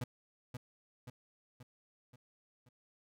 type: tone with echo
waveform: 35% pulse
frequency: 123.47 Hz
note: B2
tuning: in tune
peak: -34 dBFS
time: 0.01-0.04 s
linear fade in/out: 5 ms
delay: 530 ms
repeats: 5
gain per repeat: -5 dB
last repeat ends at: 2.69 s
effects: none